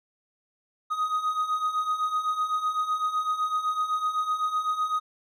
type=beating tone pair; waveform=triangle; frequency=1244.5 / 1252.4 Hz; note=D#6 / D#6; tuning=0 / +11 cents; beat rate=7.9 Hz; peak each=-29 / -24 dBFS; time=0.9-5 s; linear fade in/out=20 ms; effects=none